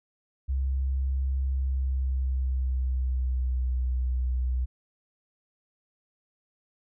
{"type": "tone with pitch glide", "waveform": "sine", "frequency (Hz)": [66.5, 62.77], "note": ["C2", "B1"], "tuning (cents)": [29, 29], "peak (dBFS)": -24, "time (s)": [0.48, 4.66], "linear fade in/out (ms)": 20, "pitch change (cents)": -100, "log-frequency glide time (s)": [1.43, 3.73], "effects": []}